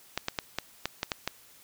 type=clicks; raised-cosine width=0.2 ms; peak=-11 dBFS; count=8; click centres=0.176 / 0.284 / 0.388 / 0.586 / 0.856 / 1.031 / 1.118 / 1.276 s; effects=white hiss -56 dBFS RMS until 1.63 s